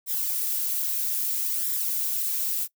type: noise with flanger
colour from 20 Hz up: violet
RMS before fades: -27 dBFS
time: 0.06-2.68 s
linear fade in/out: 50 ms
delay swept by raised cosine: 0.54 to 4.04 ms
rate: 0.61 Hz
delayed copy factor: +0.5
effects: noise-tail reverb RT60 0.1 s tail -21 dB re dry